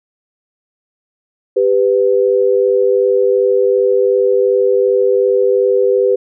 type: tone pair together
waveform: sine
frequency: 395 / 497.7 Hz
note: G4 / B4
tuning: +13 / +13 cents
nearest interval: major third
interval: 400 cents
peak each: -12 dBFS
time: 1.56-6.16 s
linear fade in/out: 10 ms
effects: none